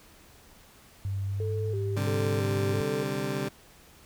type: tone with pitch glide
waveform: sine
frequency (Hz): 98 to 103.35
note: G2 to G#2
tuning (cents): 0 to -8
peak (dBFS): -28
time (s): 1.05-2.81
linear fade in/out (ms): 0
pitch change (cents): +92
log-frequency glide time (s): 1.26-1.71
type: tone with vibrato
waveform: sine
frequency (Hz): 415.3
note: G#4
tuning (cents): 0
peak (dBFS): -32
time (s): 1.4-3.03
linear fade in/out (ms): 2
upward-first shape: square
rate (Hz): 1.5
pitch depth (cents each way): 100
type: chord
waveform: 20% pulse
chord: C suspended second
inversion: none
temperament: just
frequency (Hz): 130.81 / 147.16 / 196.22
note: C3 / D3 / G3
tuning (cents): 0 / +4 / +2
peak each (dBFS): -29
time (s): 1.96-3.49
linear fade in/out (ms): 10
effects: pink hiss -55 dBFS RMS until 4.05 s

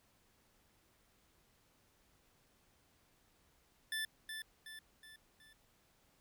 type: tone with echo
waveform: 25% pulse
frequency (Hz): 1758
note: A6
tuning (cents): -2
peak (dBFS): -33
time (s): 3.92-4.05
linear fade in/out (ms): 2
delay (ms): 370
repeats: 4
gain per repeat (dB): -6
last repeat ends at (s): 5.53
effects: pink hiss -72 dBFS RMS until 6.2 s

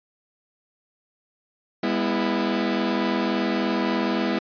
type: chord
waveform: sawtooth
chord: E major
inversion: first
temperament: equal with one note detuned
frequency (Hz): 203.3 / 246.9 / 329.6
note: G#3 / B3 / E4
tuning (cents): -37 / 0 / 0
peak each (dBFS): -22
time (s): 1.83-4.39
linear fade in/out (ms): 5
effects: resampled to 11025 Hz

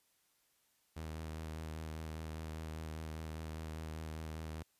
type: tone with vibrato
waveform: sawtooth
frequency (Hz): 79.1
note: D#2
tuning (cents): +29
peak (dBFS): -38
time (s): 0.96-4.63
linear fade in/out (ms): 10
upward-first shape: square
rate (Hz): 5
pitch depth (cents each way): 18
effects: white hiss -75 dBFS RMS until 4.79 s + resampled to 32000 Hz

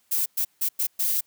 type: noise bursts at uneven times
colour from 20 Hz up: violet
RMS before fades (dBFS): -24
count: 5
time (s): 0.11-0.26 / 0.37-0.45 / 0.61-0.69 / 0.79-0.87 / 0.99-1.21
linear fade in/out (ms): 10
effects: white hiss -66 dBFS RMS until 1.26 s + high-pass 80 Hz 12 dB/octave

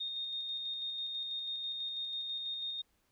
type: tone with tremolo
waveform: sine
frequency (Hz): 3685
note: A#7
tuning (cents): -21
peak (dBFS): -35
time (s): 0-2.82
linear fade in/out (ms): 10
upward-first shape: square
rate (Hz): 6.1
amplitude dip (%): 25
effects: pink hiss -75 dBFS RMS until 3.11 s

